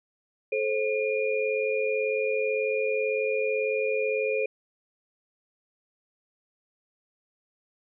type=tone cluster; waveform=sine; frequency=432.9 / 531 / 2428 Hz; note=A4 / C5 / D#7; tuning=-28 / +25 / -43 cents; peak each=-27 / -28 / -31 dBFS; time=0.52-4.46 s; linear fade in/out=5 ms; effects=none

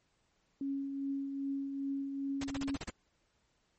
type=tone with tremolo; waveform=sine; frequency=275.8 Hz; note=C#4; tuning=9 cents flat; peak=-32 dBFS; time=0.61-2.76 s; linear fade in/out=2 ms; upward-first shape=triangle; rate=2.5 Hz; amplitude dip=45%
type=noise bursts; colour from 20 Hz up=pink; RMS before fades=-40 dBFS; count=8; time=2.41-2.903 s; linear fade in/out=5 ms; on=31 ms; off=35 ms
effects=pink hiss -75 dBFS RMS until 3.78 s + MP3 32 kbps

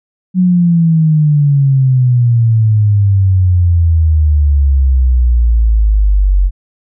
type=exponential sweep; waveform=sine; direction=down; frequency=185.7 to 45.59 Hz; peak=-6 dBFS; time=0.34-6.51 s; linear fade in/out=50 ms; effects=none

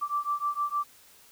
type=beating tone pair; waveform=sine; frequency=1166 / 1172.5 Hz; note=D6 / D6; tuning=-13 / -3 cents; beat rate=6.5 Hz; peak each=-30 dBFS; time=0.01-0.84 s; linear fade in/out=20 ms; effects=white hiss -56 dBFS RMS until 1.31 s

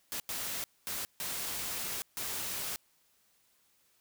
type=noise bursts at uneven times; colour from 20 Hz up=white; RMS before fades=-37 dBFS; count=5; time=0.12-0.2 / 0.29-0.64 / 0.87-1.05 / 1.2-2.02 / 2.17-2.76 s; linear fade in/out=0 ms; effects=white hiss -70 dBFS RMS until 4 s

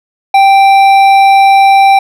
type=tone with hard clipping; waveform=triangle; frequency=784 Hz; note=G5; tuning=in tune; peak=-4 dBFS; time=0.34-1.99 s; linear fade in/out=5 ms; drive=13 dB; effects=none

